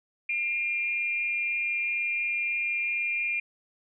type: tone with amplitude modulation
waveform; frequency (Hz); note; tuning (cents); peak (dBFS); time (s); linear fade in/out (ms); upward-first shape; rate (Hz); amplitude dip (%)
sine; 2399; D7; +36; -23; 0.29-3.4; 5; sine; 276; 60
effects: none